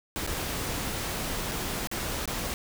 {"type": "noise with dropouts", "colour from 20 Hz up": "pink", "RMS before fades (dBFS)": -32, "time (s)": [0.16, 2.54], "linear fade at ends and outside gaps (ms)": 0, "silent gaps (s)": [[0.265, 0.274], [1.514, 1.518], [1.872, 1.914], [2.256, 2.276]], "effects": []}